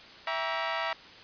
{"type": "chord", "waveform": "20% pulse", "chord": "E diminished seventh", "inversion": "none", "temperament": "just", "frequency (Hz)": [659.3, 791.1, 949.3, 1139.2], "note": ["E5", "G5", "Bb5", "Db6"], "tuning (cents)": [0, 16, 31, 47], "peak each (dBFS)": [-28, -33, -29, -33], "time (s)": [0.27, 0.93], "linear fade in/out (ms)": 2, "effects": ["white hiss -49 dBFS RMS until 1.23 s", "resampled to 11025 Hz"]}